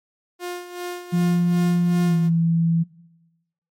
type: tone with tremolo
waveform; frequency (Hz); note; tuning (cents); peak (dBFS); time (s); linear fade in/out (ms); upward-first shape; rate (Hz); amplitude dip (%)
sawtooth; 354.9; F4; +28; -23; 0.39-2.3; 50; sine; 2.6; 70
type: tone with pitch glide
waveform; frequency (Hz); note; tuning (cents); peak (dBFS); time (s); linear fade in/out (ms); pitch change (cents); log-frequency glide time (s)
sine; 173.4 to 166.14; F3 to E3; -12 to +14; -16; 1.12-2.84; 20; -74; 2.05-2.14
effects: noise-tail reverb RT60 1.0 s tail -21 dB re dry + MP3 64 kbps